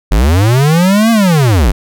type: linear two-way sweep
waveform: square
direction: up then down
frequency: 42.9 to 233.1 to 42.9 Hz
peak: -7 dBFS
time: 0.11-1.72 s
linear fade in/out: 10 ms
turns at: 1.11 s
effects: none